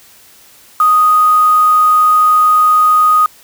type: tone with quantisation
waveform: sine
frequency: 1244.5 Hz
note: D#6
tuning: in tune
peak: -6 dBFS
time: 0.8-3.26 s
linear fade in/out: 2 ms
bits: 4
effects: white hiss -43 dBFS RMS until 3.43 s